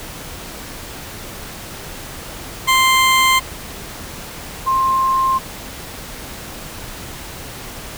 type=tone pair in turn; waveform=20% pulse / sine; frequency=1046.5 / 1056.2 Hz; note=C6 / C6; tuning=0 / +16 cents; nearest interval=unison; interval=16 cents; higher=second; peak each=-6 / -13 dBFS; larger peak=first; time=2.67-3.4 / 4.66-5.39 s; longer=neither; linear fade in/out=20 ms; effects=pink hiss -32 dBFS RMS until 7.97 s